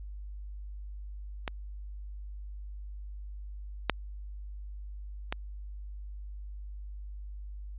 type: clicks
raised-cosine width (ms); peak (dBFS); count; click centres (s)
0.3; -16 / -7 / -15; 3; 1.478 / 3.897 / 5.325
effects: added 50 Hz sine -39 dBFS peak until 7.78 s + resampled to 8000 Hz